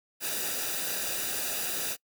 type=noise with comb filter; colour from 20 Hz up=white; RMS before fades=-32 dBFS; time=0.2-1.97 s; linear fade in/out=50 ms; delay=0.93 ms; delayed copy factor=-0.65; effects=noise-tail reverb RT60 0.1 s tail -24 dB re dry